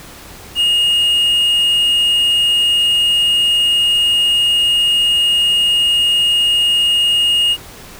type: tone with quantisation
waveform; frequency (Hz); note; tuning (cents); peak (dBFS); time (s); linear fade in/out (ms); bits
triangle; 2855; F7; +37; -9; 0.55-7.57; 50; 6
effects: pink hiss -36 dBFS RMS until 7.99 s